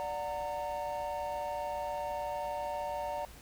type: chord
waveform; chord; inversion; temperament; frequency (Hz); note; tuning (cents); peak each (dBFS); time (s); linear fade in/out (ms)
triangle; D augmented; none; just; 587.3 / 734.2 / 917.7; D5 / F#5 / A#5; 0 / -14 / -27; -36 / -38 / -36; 0-3.25; 0
effects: added 60 Hz sine -55 dBFS peak until 3.41 s + pink hiss -54 dBFS RMS until 3.41 s